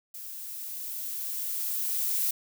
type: noise with level ramp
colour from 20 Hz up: violet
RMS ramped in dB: -41 to -27 dBFS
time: 0.14-2.31 s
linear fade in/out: 5 ms
effects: none